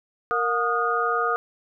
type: tone cluster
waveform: sine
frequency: 465 / 718 / 1234 / 1433 Hz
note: A#4 / F5 / D#6 / F6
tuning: -4 / +48 / -15 / +44 cents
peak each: -27 / -29 / -23 / -28 dBFS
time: 0.31-1.36 s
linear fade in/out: 0 ms
effects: none